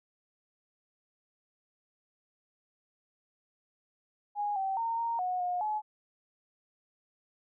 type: tone with pitch steps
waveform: sine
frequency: 825 / 772 / 917 / 927 / 730 / 717 / 852 Hz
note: G#5 / G5 / A#5 / A#5 / F#5 / F5 / G#5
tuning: -12 / -27 / -29 / -10 / -24 / +45 / +44 cents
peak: -29 dBFS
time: 4.35-5.82 s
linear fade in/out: 50 ms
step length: 210 ms
effects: none